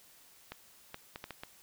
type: clicks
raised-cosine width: 0.3 ms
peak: -25 dBFS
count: 6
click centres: 0.52 / 0.944 / 1.159 / 1.241 / 1.307 / 1.435 s
effects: white hiss -60 dBFS RMS until 1.62 s